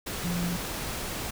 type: tone in noise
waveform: sine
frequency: 174.61 Hz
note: F3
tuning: in tune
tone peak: -28 dBFS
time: 0.24-0.57 s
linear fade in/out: 10 ms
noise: pink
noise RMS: -34 dBFS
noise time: 0.06-1.31 s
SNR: +3 dB
effects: none